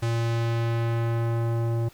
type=tone with low-pass filter sweep; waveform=square; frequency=115.9 Hz; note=A#2; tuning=10 cents flat; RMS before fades=-25 dBFS; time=0.02-1.89 s; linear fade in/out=10 ms; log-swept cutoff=8300 to 690 Hz; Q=0.71; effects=pink hiss -53 dBFS RMS until 1.93 s